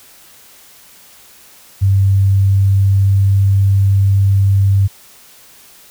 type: tone with pitch glide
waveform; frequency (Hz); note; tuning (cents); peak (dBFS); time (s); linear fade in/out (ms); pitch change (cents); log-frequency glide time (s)
sine; 97.6 to 98.22; G2 to G2; -7 to +4; -8; 1.81-4.88; 20; +11; 2.17-3.49
effects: white hiss -43 dBFS RMS until 5.9 s